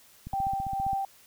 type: click train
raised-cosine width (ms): 5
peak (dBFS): -26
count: 11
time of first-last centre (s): 0.27-0.932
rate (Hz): 15.1
type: tone with tremolo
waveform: sine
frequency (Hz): 783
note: G5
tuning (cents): -2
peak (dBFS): -25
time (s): 0.33-1.05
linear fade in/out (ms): 2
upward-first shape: triangle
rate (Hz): 2.2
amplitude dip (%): 50
effects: white hiss -57 dBFS RMS until 1.26 s